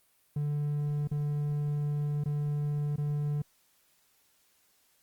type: tone with dropouts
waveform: triangle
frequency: 146.83 Hz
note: D3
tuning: in tune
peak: -26 dBFS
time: 0.36-3.42 s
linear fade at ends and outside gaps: 5 ms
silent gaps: 1.075-1.113 / 2.239-2.257 / 2.961-2.98 s
effects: white hiss -68 dBFS RMS until 5.02 s + Opus 32 kbps